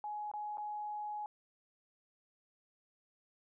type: tone with dropouts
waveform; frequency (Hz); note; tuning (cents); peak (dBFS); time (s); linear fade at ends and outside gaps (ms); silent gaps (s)
sine; 839; G#5; +17; -38; 0.04-1.26; 1; 0.315-0.337 / 0.572-0.581
effects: none